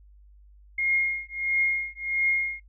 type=tone with tremolo; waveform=sine; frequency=2141 Hz; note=C7; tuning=39 cents sharp; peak=-19 dBFS; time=0.78-2.6 s; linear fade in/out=5 ms; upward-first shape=triangle; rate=1.5 Hz; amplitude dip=100%; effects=noise-tail reverb RT60 0.1 s tail -21 dB re dry + added 50 Hz sine -50 dBFS peak until 2.68 s